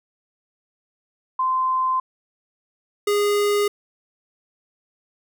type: tone pair in turn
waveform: sine / square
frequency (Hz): 1036 / 411.1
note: C6 / G#4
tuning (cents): -17 / -18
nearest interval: octave + major third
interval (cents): 1601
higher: first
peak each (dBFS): -18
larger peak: neither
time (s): 1.39-2 / 3.07-3.68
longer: neither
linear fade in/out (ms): 5
effects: none